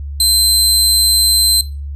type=tone; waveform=25% pulse; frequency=4100 Hz; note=C8; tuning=36 cents flat; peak=-5 dBFS; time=0.2-1.61 s; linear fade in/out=2 ms; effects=noise-tail reverb RT60 0.3 s tail -19 dB re dry + added 71 Hz sine -22 dBFS peak until 1.95 s